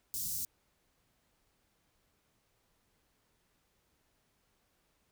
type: band-stop noise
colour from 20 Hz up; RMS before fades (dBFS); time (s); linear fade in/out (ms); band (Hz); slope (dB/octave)
white; -37; 0.14-0.45; 0; 230 to 5200; 24
effects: pink hiss -75 dBFS RMS until 5.11 s